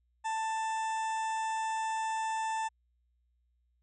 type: harmonic tone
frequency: 885 Hz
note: A5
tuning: 10 cents sharp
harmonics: 1 / 2 / 3 / 4 / 6 / 7 / 8 / 9 / 10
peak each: -31 / -42 / -47 / -51 / -56 / -56 / -51 / -52 / -58 dBFS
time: 0.24-2.69 s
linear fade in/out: 20 ms
effects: added 60 Hz sine -70 dBFS peak until 3.82 s